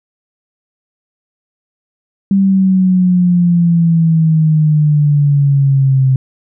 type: exponential sweep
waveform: sine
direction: down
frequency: 196.7 to 130.9 Hz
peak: -7 dBFS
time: 2.31-6.16 s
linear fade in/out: 2 ms
effects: none